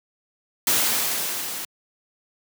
white noise with level ramp, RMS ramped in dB -19 to -32 dBFS, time 0.67-1.65 s, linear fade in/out 2 ms, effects high-pass 150 Hz 12 dB/octave

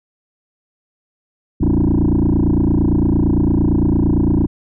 sine tone with frequency modulation, 185 Hz, F#3, in tune, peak -9 dBFS, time 1.6-4.47 s, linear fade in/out 20 ms, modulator 28.8 Hz, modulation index 5.2, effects tanh soft clip ceiling -10 dBFS

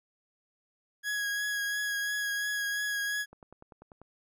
40% pulse tone with vibrato, 1661.2 Hz, G#6, in tune, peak -29 dBFS, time 1.03-3.26 s, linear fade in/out 50 ms, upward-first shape triangle, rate 2.9 Hz, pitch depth 21 cents each way
click train, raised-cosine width 1 ms, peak -36 dBFS, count 8, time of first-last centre 3.33-4.016 s, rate 10.2 Hz
effects none

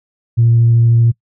sine tone with vibrato, 116.54 Hz, A#2, in tune, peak -6 dBFS, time 0.37-1.12 s, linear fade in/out 20 ms, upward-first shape triangle, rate 13 Hz, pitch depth 11 cents each way, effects noise-tail reverb RT60 0.1 s tail -23 dB re dry + tanh soft clip ceiling -3 dBFS

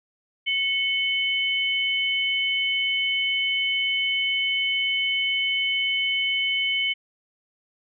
sine tone pair together, 2206 / 3039 Hz, C#7 / F#7, -9 / +46 cents, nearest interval tritone, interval 555 cents, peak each -24 dBFS, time 0.46-6.94 s, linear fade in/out 20 ms, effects none

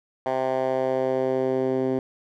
10% pulse tone with band-pass filter sweep, 130.81 Hz, C3, in tune, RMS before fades -24 dBFS, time 0.26-1.99 s, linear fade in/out 2 ms, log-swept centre 750 to 320 Hz, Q 1.8, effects none

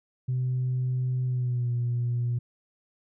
sine tone with pitch glide, 127.2 to 120.55 Hz, C3 to B2, -48 to -41 cents, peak -23 dBFS, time 0.28-2.39 s, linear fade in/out 10 ms, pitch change -93 cents, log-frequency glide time 1.25-1.71 s, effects tanh soft clip ceiling -21 dBFS

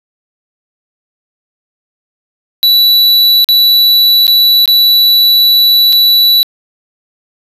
square tone with dropouts, 3947 Hz, B7, 2 cents flat, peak -5 dBFS, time 2.63-6.43 s, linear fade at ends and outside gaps 0 ms, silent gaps 3.444-3.488 / 4.268-4.279 / 4.657-4.677 / 5.925-5.929 s, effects resampled to 32000 Hz + 7-bit

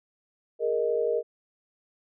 sine chord, Ab suspended second, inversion none, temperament just, 415.3 / 467.2 / 623 Hz, Ab4 / Bb4 / Eb5, 0 / +4 / +2 cents, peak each -30 / -25 / -30 dBFS, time 0.59-1.23 s, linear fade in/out 50 ms, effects none

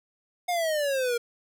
square exponential sweep, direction down, 723 to 466.2 Hz, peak -25 dBFS, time 0.48-1.18 s, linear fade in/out 10 ms, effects none

